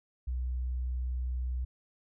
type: tone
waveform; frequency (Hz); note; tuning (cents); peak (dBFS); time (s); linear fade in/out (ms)
sine; 62.5; B1; +21; -29; 0.27-1.65; 10
effects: tanh soft clip ceiling -27 dBFS

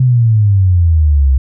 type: exponential sweep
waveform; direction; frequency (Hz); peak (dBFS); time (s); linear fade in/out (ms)
sine; down; 130.81 to 64.5; -6; 0-1.38; 5
effects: none

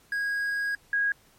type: tone pair in turn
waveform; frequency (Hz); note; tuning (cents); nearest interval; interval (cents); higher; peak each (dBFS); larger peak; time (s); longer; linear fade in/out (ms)
triangle / sine; 1644 / 1644; G#6 / G#6; -18 / -18; unison; 0; neither; -24 / -22; second; 0.12-0.75 / 0.93-1.12; first; 2
effects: pink hiss -60 dBFS RMS until 1.38 s + MP3 64 kbps

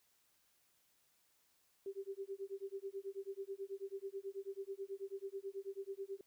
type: tone with tremolo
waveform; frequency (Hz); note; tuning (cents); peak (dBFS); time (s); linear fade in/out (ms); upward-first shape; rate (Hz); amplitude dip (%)
sine; 392; G4; 0; -39; 1.86-6.21; 2; sine; 9.2; 100
effects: white hiss -75 dBFS RMS until 6.26 s

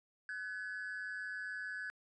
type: ring-modulated tone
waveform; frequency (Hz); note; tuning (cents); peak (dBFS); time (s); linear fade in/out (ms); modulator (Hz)
triangle; 1601; G6; +36; -34; 0.29-1.9; 0; 96.7
effects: tanh soft clip ceiling -34 dBFS + resampled to 22050 Hz

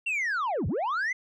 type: linear two-way sweep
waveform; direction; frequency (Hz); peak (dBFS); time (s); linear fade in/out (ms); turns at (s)
sine; down then up; 2781 to 65.6 to 2098; -23; 0.06-1.13; 10; 0.67
effects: tanh soft clip ceiling -25 dBFS

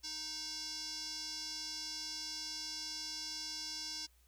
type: tone with band-pass filter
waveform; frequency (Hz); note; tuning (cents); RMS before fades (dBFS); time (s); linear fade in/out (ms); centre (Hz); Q
square; 311.1; D#4; 0; -43; 0.03-4.07; 20; 5200; 5.6
effects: added 60 Hz sine -66 dBFS peak until 4.27 s + white hiss -72 dBFS RMS until 4.27 s

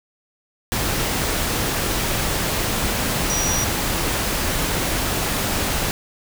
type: tone in noise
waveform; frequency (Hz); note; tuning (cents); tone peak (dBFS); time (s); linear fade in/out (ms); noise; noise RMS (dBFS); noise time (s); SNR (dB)
sine; 5800; F#8; -35; -22; 3.3-3.64; 0; pink; -22; 0.72-5.91; -3
effects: none

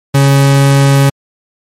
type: tone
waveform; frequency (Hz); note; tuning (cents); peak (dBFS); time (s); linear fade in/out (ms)
40% pulse; 138.59; C#3; 0; -4; 0.14-1.1; 10
effects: MP3 64 kbps

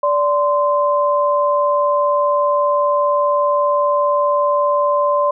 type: tone pair together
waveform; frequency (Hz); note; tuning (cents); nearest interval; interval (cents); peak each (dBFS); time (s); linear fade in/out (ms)
sine; 582 / 1037; D5 / C6; -16 / -16; minor seventh; 1000; -15 / -16; 0.03-5.31; 5
effects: none

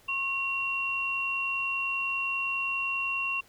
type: tone pair together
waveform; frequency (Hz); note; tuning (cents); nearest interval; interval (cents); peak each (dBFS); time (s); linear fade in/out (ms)
sine; 1085 / 2745; C#6 / F7; -37 / -31; octave + major third; 1606; -35 / -28; 0.08-3.41; 10
effects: pink hiss -59 dBFS RMS until 3.48 s

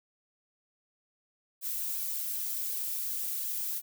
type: noise with flanger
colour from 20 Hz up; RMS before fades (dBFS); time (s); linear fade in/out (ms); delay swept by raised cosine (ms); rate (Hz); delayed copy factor
violet; -34; 1.61-3.82; 50; 1.2 to 2.6; 2.7; +0.6
effects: none

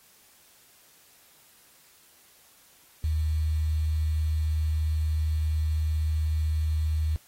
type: tone with quantisation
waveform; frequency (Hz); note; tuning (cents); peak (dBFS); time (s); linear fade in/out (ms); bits
sine; 77.78; D#2; 0; -23; 3.04-7.16; 0; 8
effects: white hiss -58 dBFS RMS until 7.27 s + AAC 48 kbps

